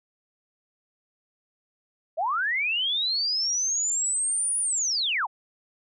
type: linear two-way sweep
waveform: sine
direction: up then down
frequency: 587.3 to 9780 to 697 Hz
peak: -23 dBFS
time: 2.17-5.27 s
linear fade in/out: 20 ms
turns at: 4.59 s
effects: none